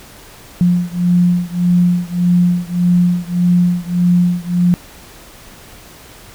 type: beating tone pair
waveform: sine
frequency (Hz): 176 / 177.7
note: F3 / F3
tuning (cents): +14 / +30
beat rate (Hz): 1.7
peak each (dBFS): -13 / -14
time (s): 0.61-4.74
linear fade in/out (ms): 0
effects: pink hiss -39 dBFS RMS until 6.34 s